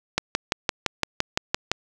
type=click train; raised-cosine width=0.2 ms; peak=-3 dBFS; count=10; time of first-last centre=0.18-1.716 s; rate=5.86 Hz; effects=none